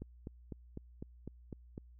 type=click train; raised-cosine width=3 ms; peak=-30 dBFS; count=8; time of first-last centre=0.02-1.779 s; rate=3.98 Hz; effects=added 60 Hz sine -55 dBFS peak until 1.99 s